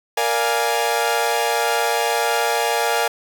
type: chord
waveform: sawtooth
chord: Bb dominant seventh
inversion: none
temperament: equal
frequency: 466.2 / 587.3 / 698.5 / 830.6 Hz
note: Bb4 / D5 / F5 / Ab5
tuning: 0 / 0 / 0 / 0 cents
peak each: -19 / -22 / -20 / -18 dBFS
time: 0.17-3.08 s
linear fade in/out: 5 ms
effects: none